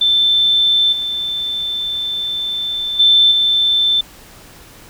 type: tone with level steps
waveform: sine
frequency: 3542 Hz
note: A7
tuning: 11 cents sharp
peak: -10 / -18 / -7 / -11 dBFS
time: 0.01-4.01 s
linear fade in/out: 5 ms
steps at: 0.92 / 2.99 / 3.31 s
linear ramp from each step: 10 ms
effects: pink hiss -41 dBFS RMS until 4.89 s